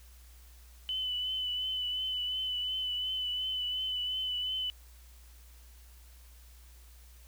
sine tone with vibrato, 3009 Hz, F#7, 28 cents sharp, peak -31 dBFS, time 0.89-4.7 s, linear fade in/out 0 ms, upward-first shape triangle, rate 2.8 Hz, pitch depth 31 cents each way, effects added 60 Hz sine -52 dBFS peak until 7.27 s + white hiss -61 dBFS RMS until 7.27 s

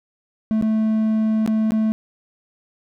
triangle tone with dropouts, 218.7 Hz, A3, 10 cents flat, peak -14 dBFS, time 0.51-1.92 s, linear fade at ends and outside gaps 0 ms, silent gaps 0.613-0.624 / 1.462-1.476 / 1.707-1.72 s, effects none

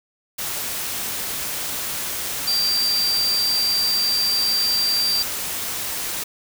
sine tone in noise, 4704 Hz, D8, 2 cents sharp, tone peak -18 dBFS, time 2.47-5.23 s, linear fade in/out 10 ms, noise white, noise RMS -27 dBFS, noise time 0.38-6.24 s, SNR +6 dB, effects none

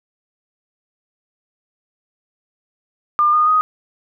sine tone with pitch steps, 1200 / 1224.5 / 1249.5 Hz, D6 / D#6 / D#6, +37 / -28 / +7 cents, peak -11 dBFS, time 3.19-3.61 s, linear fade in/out 0 ms, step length 140 ms, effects none

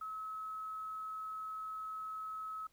sine tone with quantisation, 1288 Hz, E6, 41 cents flat, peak -40 dBFS, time 0.01-2.67 s, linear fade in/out 5 ms, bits 11, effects pink hiss -73 dBFS RMS until 2.72 s

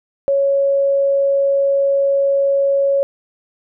sine tone, 554.4 Hz, C#5, in tune, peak -12 dBFS, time 0.28-3.03 s, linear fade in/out 0 ms, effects none

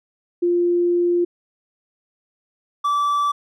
sine / triangle tone pair in turn, 349.2 / 1159.1 Hz, F4 / D6, 0 / -23 cents, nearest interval octave + major sixth, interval 2077 cents, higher second, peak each -15 dBFS, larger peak neither, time 0.42-1.25 / 2.84-3.32 s, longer first, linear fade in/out 10 ms, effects none

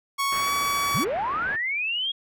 sawtooth tone with pitch glide, 1108.7 to 1134.6 Hz, C#6 to C#6, 0 to +40 cents, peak -19 dBFS, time 0.18-1.05 s, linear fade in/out 20 ms, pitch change +40 cents, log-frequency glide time 0.33-0.51 s
white low-pass noise, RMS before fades -37 dBFS, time 0.31-1.57 s, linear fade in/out 20 ms, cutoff 2100 Hz, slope 24 dB/octave
sine linear sweep, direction up, 83.9 to 3318 Hz, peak -24 dBFS, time 0.94-2.12 s, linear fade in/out 10 ms
effects none

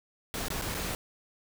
pink noise with dropouts, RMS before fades -34 dBFS, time 0.34-0.95 s, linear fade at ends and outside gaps 0 ms, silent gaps 0.483-0.503 / 0.614-0.621 / 0.743-0.748 s, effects none

